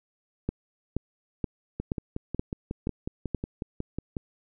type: two click trains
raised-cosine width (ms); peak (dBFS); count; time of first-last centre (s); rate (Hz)
3; -18 / -14; 14 / 7; 1.8-4.168 / 0.49-3.347; 5.49 / 2.1
effects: none